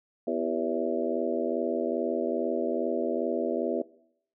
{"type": "harmonic tone with a mistuned harmonic", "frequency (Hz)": 82.41, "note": "E2", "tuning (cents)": 0, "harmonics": [3, 4, 5, 6, 7, 8], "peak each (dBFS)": [-33, -33, -33, -33, -33, -33], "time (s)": [0.27, 3.82], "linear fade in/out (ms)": 5, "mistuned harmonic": 5, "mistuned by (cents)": -73, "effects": ["noise-tail reverb RT60 0.7 s tail -21 dB re dry"]}